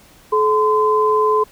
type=tone pair together; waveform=sine; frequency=429.4 / 1025.4 Hz; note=A4 / C6; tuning=-42 / -35 cents; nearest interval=octave + minor third; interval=1507 cents; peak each=-15 dBFS; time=0.32-1.44 s; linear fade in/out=10 ms; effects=pink hiss -48 dBFS RMS until 1.51 s